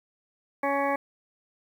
harmonic tone, 279.4 Hz, C#4, 14 cents sharp, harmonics 1 / 2 / 3 / 4 / 6 / 7 / 8, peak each -32 / -28 / -29 / -31 / -36 / -37 / -36 dBFS, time 0.63-0.96 s, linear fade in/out 5 ms, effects 9-bit

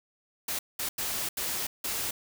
white noise bursts at uneven times, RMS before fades -32 dBFS, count 5, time 0.48-0.59 / 0.79-0.89 / 0.98-1.29 / 1.37-1.67 / 1.84-2.11 s, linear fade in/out 5 ms, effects none

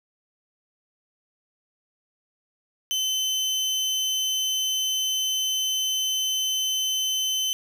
30% pulse tone, 3060 Hz, G7, 42 cents flat, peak -20 dBFS, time 2.91-7.53 s, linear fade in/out 0 ms, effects none

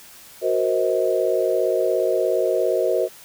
sine chord, C half-diminished seventh, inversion second, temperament equal with one note detuned, 370 / 466.2 / 523.3 / 634.6 Hz, Gb4 / Bb4 / C5 / Eb5, 0 / 0 / 0 / +34 cents, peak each -23 dBFS, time 0.41-3.09 s, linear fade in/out 50 ms, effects white hiss -45 dBFS RMS until 3.24 s

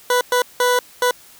20% pulse tone bursts at uneven times, 493.9 Hz, B4, in tune, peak -9 dBFS, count 4, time 0.1-0.21 / 0.32-0.42 / 0.6-0.79 / 1.02-1.11 s, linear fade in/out 2 ms, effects white hiss -46 dBFS RMS until 1.39 s

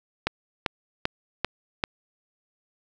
click train, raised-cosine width 0.3 ms, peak -7 dBFS, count 5, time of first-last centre 0.27-1.839 s, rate 2.55 Hz, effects none

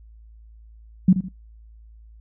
sine tone with echo, 185 Hz, F#3, in tune, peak -9 dBFS, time 1.08-1.13 s, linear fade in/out 5 ms, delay 78 ms, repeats 2, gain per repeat -10 dB, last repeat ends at 1.286 s, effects noise-tail reverb RT60 0.2 s tail -25 dB re dry + added 55 Hz sine -44 dBFS peak until 2.2 s

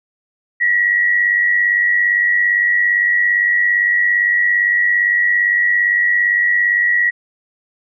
sine tone with amplitude modulation, 1921 Hz, B6, 48 cents flat, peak -9 dBFS, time 0.6-7.11 s, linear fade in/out 20 ms, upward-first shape sine, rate 97.6 Hz, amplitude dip 55%, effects none

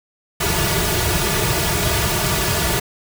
pink noise with comb filter, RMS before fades -19 dBFS, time 0.4-2.8 s, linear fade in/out 10 ms, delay 3.8 ms, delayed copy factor -1, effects none

